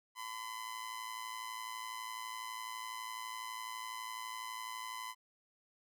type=tone with amplitude modulation; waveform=sawtooth; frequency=1014 Hz; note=B5; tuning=45 cents sharp; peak=-35 dBFS; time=0.15-5.15 s; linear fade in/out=50 ms; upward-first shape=sine; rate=112 Hz; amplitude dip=65%; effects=none